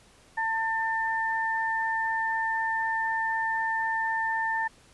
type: tone pair together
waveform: sine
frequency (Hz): 896 / 1792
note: A5 / A6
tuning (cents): +31 / +31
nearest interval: octave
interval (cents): 1200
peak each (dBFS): -28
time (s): 0.37-4.68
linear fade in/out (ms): 10
effects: pink hiss -57 dBFS RMS until 4.93 s + resampled to 24000 Hz

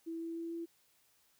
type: tone with pitch steps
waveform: sine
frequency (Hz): 329.6 / 331.5 / 333.4 / 335.4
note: E4 / E4 / E4 / E4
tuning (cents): 0 / +10 / +20 / +30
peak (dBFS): -38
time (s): 0.06-0.66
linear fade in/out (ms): 20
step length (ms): 150
effects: white hiss -71 dBFS RMS until 1.39 s

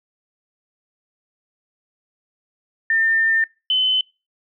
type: tone pair in turn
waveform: sine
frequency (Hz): 1803 / 3039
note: A6 / F#7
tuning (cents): +42 / +46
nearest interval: major sixth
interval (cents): 904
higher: second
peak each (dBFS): -15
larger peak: neither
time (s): 2.9-3.44 / 3.7-4.01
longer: first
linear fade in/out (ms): 2
effects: noise-tail reverb RT60 0.3 s tail -25 dB re dry

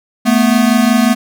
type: tone pair together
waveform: square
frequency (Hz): 220 / 245.5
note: A3 / B3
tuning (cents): 0 / -10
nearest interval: major second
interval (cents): 190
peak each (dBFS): -12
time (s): 0.25-1.15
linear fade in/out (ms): 20
effects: none

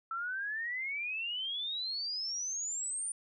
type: exponential sweep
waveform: sine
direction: up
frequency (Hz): 1318.5 to 9300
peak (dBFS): -34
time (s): 0.11-3.12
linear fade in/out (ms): 2
effects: none

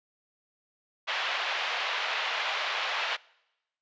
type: band-pass noise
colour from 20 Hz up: white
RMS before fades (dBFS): -31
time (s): 1.07-3.17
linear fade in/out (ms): 20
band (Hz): 600 to 3400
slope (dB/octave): 24
effects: noise-tail reverb RT60 0.9 s tail -24 dB re dry + resampled to 16000 Hz

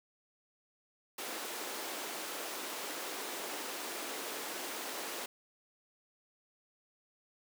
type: high-pass noise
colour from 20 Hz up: pink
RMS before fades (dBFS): -41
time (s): 1.18-5.26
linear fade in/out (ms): 5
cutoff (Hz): 300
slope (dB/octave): 24
effects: none

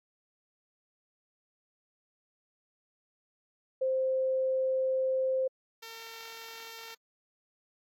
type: tone pair in turn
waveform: sine / 5% pulse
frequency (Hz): 523.3 / 454.3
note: C5 / A#4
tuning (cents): 0 / -45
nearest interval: major second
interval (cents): 245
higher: first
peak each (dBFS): -26 / -32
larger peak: first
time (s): 3.81-5.48 / 5.82-6.95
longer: first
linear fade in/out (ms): 10
effects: AAC 64 kbps

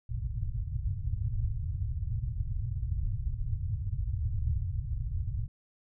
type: low-pass noise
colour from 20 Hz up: white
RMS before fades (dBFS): -32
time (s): 0.09-5.48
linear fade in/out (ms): 5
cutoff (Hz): 120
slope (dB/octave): 48
effects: none

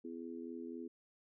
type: harmonic tone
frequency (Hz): 83.8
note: E2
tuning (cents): +29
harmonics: 3 / 4 / 5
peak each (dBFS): -46 / -47 / -50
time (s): 0.04-0.88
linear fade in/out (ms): 10
effects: none

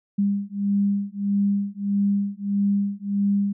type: beating tone pair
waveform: sine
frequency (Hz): 200 / 201.6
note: G3 / G3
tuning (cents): +35 / +49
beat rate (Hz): 1.6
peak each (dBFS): -23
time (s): 0.18-3.53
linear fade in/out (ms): 10
effects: none

